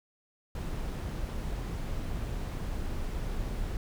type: noise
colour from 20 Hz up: brown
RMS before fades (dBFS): -34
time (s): 0.55-3.77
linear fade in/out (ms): 2
effects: none

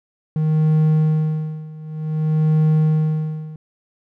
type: tone with tremolo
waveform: triangle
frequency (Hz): 155.7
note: D#3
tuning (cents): +2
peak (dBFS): -10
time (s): 0.36-3.56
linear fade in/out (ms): 2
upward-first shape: sine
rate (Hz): 0.54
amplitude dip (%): 90
effects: none

